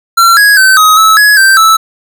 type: tone with pitch steps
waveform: square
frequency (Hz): 1360 / 1661 / 1536 / 1263 / 1302 / 1682 / 1564 / 1313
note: F6 / G#6 / G6 / D#6 / E6 / G#6 / G6 / E6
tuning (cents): -46 / 0 / -36 / +26 / -22 / +22 / -4 / -7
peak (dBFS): -3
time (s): 0.17-1.77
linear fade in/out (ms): 10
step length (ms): 200
effects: none